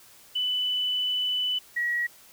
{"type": "tone pair in turn", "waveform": "sine", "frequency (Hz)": [2991, 1913.7], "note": ["F#7", "A#6"], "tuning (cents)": [18, 45], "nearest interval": "minor sixth", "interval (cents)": 773, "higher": "first", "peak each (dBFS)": -24, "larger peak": "neither", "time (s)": [[0.35, 1.59], [1.76, 2.07]], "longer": "first", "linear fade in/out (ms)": 10, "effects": ["white hiss -53 dBFS RMS until 2.32 s"]}